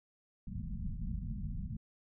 pink low-pass noise, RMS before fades -39 dBFS, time 0.47-1.77 s, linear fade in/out 5 ms, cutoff 230 Hz, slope 96 dB/octave, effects none

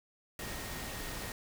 sine tone in noise, 1862 Hz, A#6, 2 cents flat, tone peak -50 dBFS, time 0.39-1.32 s, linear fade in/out 2 ms, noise pink, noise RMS -41 dBFS, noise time 0.39-1.32 s, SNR -12 dB, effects none

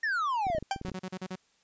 triangle exponential sweep, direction down, 1869 to 595 Hz, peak -25 dBFS, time 0.03-0.59 s, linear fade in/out 5 ms
clicks, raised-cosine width 3 ms, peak -26 dBFS, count 10, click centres 0.468 / 0.501 / 0.549 / 0.583 / 0.626 / 0.762 / 0.814 / 0.85 / 0.885 / 0.917 s
40% pulse tone with exponential decay, 784 Hz, G5, in tune, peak -23 dBFS, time 0.71-0.82 s, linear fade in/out 2 ms, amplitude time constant 22 ms
sawtooth tone bursts, 185.8 Hz, F#3, 7 cents sharp, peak -31 dBFS, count 6, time 0.85-1.357 s, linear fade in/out 5 ms, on 52 ms, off 39 ms
effects white hiss -68 dBFS RMS until 1.63 s + resampled to 16000 Hz

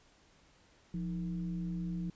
sine tone with frequency modulation, 174.61 Hz, F3, in tune, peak -34 dBFS, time 0.94-2.1 s, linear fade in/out 2 ms, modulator 140 Hz, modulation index 0.52, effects pink hiss -65 dBFS RMS until 2.15 s + resampled to 16000 Hz

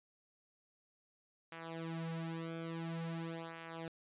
sawtooth tone with flanger, 164.81 Hz, E3, in tune, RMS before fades -43 dBFS, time 1.52-3.88 s, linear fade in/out 2 ms, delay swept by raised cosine 0.22 to 5.02 ms, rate 0.48 Hz, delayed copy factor -0.95, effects resampled to 8000 Hz

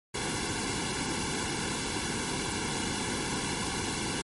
pink noise with comb filter, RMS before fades -32 dBFS, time 0.14-4.22 s, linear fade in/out 10 ms, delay 1.6 ms, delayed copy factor -0.95, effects MP3 48 kbps

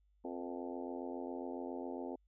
harmonic tone with a mistuned harmonic, 87.31 Hz, F2, in tune, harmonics 3 / 4 / 5 / 6 / 7 / 8 / 9 / 10, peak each -44 / -46 / -48 / -50 / -51 / -52 / -53 / -54 dBFS, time 0.24-2.16 s, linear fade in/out 10 ms, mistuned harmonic 6, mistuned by -52 cents, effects added 50 Hz sine -69 dBFS peak until 2.27 s

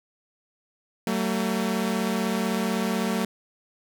sawtooth tone pair together, 190 / 225.9 Hz, F#3 / A3, +46 / +46 cents, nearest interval minor third, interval 300 cents, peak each -23 / -22 dBFS, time 1.07-3.25 s, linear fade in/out 2 ms, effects none

